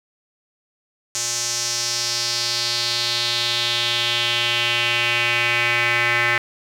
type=tone with band-pass filter sweep; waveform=square; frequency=119 Hz; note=A#2; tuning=36 cents sharp; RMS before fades=-21 dBFS; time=1.15-6.38 s; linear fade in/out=0 ms; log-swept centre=6500 to 2000 Hz; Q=3.3; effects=7-bit